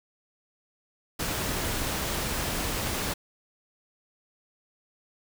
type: noise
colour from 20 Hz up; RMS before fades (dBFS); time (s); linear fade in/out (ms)
pink; -30; 1.19-3.14; 10
effects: none